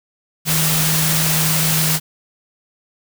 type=tone in noise; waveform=sine; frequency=157.8 Hz; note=D#3; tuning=25 cents sharp; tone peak=-19 dBFS; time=0.45-2 s; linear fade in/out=50 ms; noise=white; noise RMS=-18 dBFS; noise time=0.45-2 s; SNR=-4 dB; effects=none